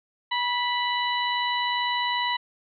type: harmonic tone with a mistuned harmonic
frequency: 987.8 Hz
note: B5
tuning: in tune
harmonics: 1 / 2 / 3 / 4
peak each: -26 / -29 / -31 / -32 dBFS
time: 0.31-2.37 s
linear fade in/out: 10 ms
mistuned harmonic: 1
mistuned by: -29 cents
effects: none